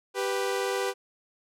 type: tone pair together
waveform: sawtooth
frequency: 391.8 / 493.6 Hz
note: G4 / B4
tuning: -1 / -1 cents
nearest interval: major third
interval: 400 cents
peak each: -25 / -26 dBFS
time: 0.14-0.94 s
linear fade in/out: 50 ms
effects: low-pass 12000 Hz 12 dB/octave